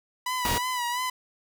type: tone with vibrato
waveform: sawtooth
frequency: 985 Hz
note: B5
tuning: 5 cents flat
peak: -23 dBFS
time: 0.26-1.1 s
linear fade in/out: 5 ms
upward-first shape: sine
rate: 2.9 Hz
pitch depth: 56 cents each way
type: noise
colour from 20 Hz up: pink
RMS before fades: -28 dBFS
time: 0.45-0.58 s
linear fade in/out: 0 ms
effects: none